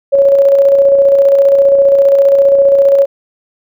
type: tone with tremolo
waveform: sine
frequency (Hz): 554.4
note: C#5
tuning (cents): 0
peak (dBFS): -3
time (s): 0.12-3.06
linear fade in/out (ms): 20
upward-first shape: square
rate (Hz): 15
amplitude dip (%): 30
effects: none